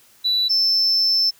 sine tone pair in turn, 3956 / 5304 Hz, B7 / E8, +2 / +10 cents, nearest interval perfect fourth, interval 508 cents, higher second, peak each -15 / -13 dBFS, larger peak second, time 0.24-0.49 / 0.49-1.31 s, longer second, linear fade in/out 20 ms, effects tanh soft clip ceiling -13 dBFS + white hiss -53 dBFS RMS until 1.39 s

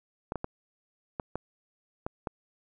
clicks, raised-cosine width 1 ms, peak -18 dBFS, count 7, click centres 0.321 / 0.357 / 0.444 / 1.198 / 1.356 / 2.065 / 2.272 s, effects none

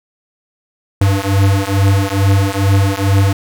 square beating tone pair, 97.1 / 99.4 Hz, G2 / G2, -16 / +25 cents, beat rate 2.3 Hz, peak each -14 dBFS, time 1.01-3.33 s, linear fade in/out 5 ms, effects none

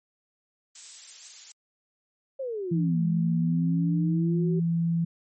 violet noise, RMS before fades -35 dBFS, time 0.75-1.52 s, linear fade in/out 5 ms
sine exponential two-way sweep, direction down then up, 554.4 to 206.2 to 383.3 Hz, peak -29 dBFS, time 2.39-4.6 s, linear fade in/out 10 ms, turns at 3.06 s
sine tone, 167.5 Hz, E3, 28 cents sharp, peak -22 dBFS, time 2.71-5.05 s, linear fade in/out 10 ms
effects low-pass 11000 Hz 12 dB/octave + MP3 32 kbps

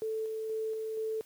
sine tone with tremolo, 440 Hz, A4, in tune, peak -31 dBFS, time 0.02-1.21 s, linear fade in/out 0 ms, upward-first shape square, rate 2.1 Hz, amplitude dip 25%, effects white hiss -60 dBFS RMS until 1.25 s + high-pass 80 Hz 12 dB/octave

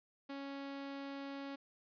sawtooth tone, 277.2 Hz, C#4, in tune, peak -39 dBFS, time 0.29-1.56 s, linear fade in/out 10 ms, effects resampled to 11025 Hz

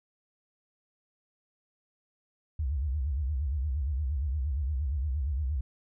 sine tone with vibrato, 70 Hz, C#2, 18 cents sharp, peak -27 dBFS, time 2.59-5.61 s, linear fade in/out 5 ms, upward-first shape sine, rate 8.6 Hz, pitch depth 210 cents each way, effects none

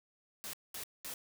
white noise bursts, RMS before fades -43 dBFS, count 3, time 0.44-1.139 s, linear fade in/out 0 ms, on 93 ms, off 210 ms, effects none

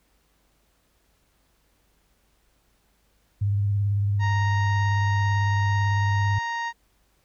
sine tone with vibrato, 101.2 Hz, G#2, 44 cents flat, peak -20 dBFS, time 3.41-6.39 s, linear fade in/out 10 ms, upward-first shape sine, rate 18 Hz, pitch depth 37 cents each way
harmonic tone, 932.3 Hz, A#5, in tune, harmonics 1 / 2 / 3 / 4 / 5 / 6 / 7, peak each -28 / -30 / -44 / -44 / -48 / -52 / -49 dBFS, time 4.19-6.73 s, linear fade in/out 50 ms
effects added 50 Hz sine -67 dBFS peak until 7.24 s + pink hiss -67 dBFS RMS until 7.24 s

